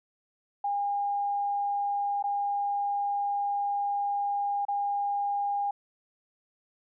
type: tone with dropouts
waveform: sine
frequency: 810 Hz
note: G#5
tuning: 43 cents flat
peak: -26 dBFS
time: 0.64-5.71 s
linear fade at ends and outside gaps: 5 ms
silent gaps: 2.226-2.239 / 4.652-4.683 s
effects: none